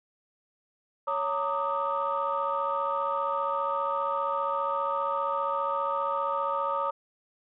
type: tone cluster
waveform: sine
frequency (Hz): 557 / 917 / 1183 / 1258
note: C#5 / A#5 / D6 / D#6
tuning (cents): +8 / -29 / +12 / +19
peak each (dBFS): -31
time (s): 1.07-6.91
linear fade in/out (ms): 10
effects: tanh soft clip ceiling -18 dBFS